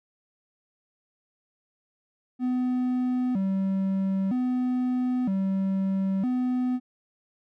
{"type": "tone with vibrato", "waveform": "triangle", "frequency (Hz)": 220, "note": "A3", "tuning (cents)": 0, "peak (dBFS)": -21, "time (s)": [2.39, 6.8], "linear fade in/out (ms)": 50, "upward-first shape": "square", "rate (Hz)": 0.52, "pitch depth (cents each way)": 230, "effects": []}